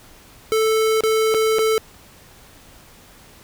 square tone with dropouts, 440 Hz, A4, in tune, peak -16 dBFS, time 0.52-1.78 s, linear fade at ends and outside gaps 0 ms, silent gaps 1.007-1.036 / 1.341-1.346 / 1.585-1.591 s, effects pink hiss -47 dBFS RMS until 3.43 s

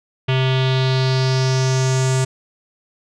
square tone with low-pass filter sweep, 130.81 Hz, C3, in tune, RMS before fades -17 dBFS, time 0.28-2.25 s, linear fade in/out 10 ms, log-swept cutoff 3000 to 7900 Hz, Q 3.7, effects none

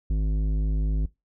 triangle tone with tanh clipping, 52.1 Hz, G#1, 6 cents sharp, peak -23 dBFS, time 0.1-1.06 s, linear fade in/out 5 ms, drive 16 dB, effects noise-tail reverb RT60 0.2 s tail -21 dB re dry

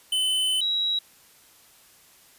square / sine tone pair in turn, 3032 / 3869 Hz, F#7 / B7, +42 / -36 cents, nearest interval major third, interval 422 cents, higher second, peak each -22 dBFS, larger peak neither, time 0.12-0.61 / 0.61-0.99 s, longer first, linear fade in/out 5 ms, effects white hiss -55 dBFS RMS until 2.38 s + resampled to 32000 Hz

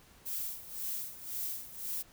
violet noise with tremolo, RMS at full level -36 dBFS, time 0.25-2.03 s, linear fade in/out 20 ms, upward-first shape sine, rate 1.9 Hz, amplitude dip 80%, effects pink hiss -60 dBFS RMS until 2.12 s

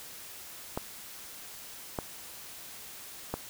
clicks, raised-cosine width 1 ms, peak -17 dBFS, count 3, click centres 0.775 / 1.988 / 3.34 s, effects white hiss -46 dBFS RMS until 3.49 s

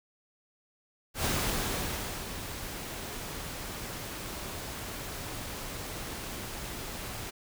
pink noise with ADSR envelope, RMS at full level -29 dBFS, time 1.14-7.31 s, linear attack 100 ms, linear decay 1000 ms, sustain -10 dB, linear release 17 ms, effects none

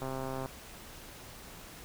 click train, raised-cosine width 1 ms, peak -24 dBFS, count 59, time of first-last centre 0.02-0.459 s, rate 132 Hz, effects pink hiss -49 dBFS RMS until 1.84 s

